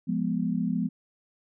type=chord; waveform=sine; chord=F diminished; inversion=none; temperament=equal; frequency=174.61 / 207.7 / 246.9 Hz; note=F3 / Ab3 / Cb4; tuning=0 / 0 / 0 cents; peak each=-29 dBFS; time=0.07-0.89 s; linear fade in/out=20 ms; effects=none